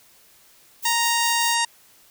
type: noise with tremolo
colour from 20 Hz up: violet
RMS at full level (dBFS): -29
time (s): 0.82-1.56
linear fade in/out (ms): 20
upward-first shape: sine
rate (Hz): 5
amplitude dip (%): 55
type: harmonic tone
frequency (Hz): 932.3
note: A#5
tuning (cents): 0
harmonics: 1 / 2 / 3 / 4 / 5 / 6 / 7 / 8 / 9 / 10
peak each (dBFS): -23 / -26 / -28 / -29 / -30 / -31 / -31 / -32 / -33 / -33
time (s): 0.85-1.65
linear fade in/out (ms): 5
effects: white hiss -54 dBFS RMS until 2.1 s